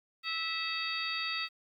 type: harmonic tone with a mistuned harmonic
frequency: 654 Hz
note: E5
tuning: 14 cents flat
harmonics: 2 / 3 / 4 / 5 / 6 / 7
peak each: -40 / -40 / -37 / -45 / -39 / -39 dBFS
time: 0.23-1.49 s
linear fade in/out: 50 ms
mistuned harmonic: 6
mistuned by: -80 cents
effects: 11-bit